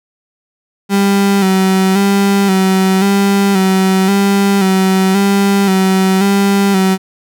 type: tone with vibrato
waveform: 35% pulse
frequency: 194 Hz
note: G3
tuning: 18 cents flat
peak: -7 dBFS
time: 0.89-6.98 s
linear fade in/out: 50 ms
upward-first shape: square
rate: 0.94 Hz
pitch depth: 40 cents each way
effects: none